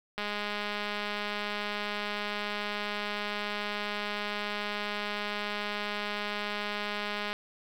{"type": "click train", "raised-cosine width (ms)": 0.3, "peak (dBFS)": -18, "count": 1481, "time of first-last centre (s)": [0.18, 7.33], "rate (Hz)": 207, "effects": ["8-bit"]}